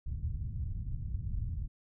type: low-pass noise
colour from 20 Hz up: white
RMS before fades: -36 dBFS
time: 0.06-1.68 s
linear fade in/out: 10 ms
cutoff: 110 Hz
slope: 24 dB/octave
effects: none